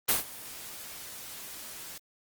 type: noise with ADSR envelope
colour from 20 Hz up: white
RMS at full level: -23 dBFS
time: 0.08-1.98 s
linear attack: 12 ms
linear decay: 140 ms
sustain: -20 dB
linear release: 4 ms
effects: Opus 24 kbps